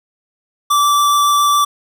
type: tone with vibrato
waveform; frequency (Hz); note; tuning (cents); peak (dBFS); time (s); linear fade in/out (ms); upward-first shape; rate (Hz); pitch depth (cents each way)
square; 1164; D6; -16; -11; 0.7-1.65; 10; triangle; 7.2; 8
effects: none